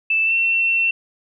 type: tone with pitch glide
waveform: sine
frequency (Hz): 2641 to 2703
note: E7 to E7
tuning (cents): +3 to +43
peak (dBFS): -15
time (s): 0.1-0.91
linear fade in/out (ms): 5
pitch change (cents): +40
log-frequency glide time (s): 0.24-0.34
effects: none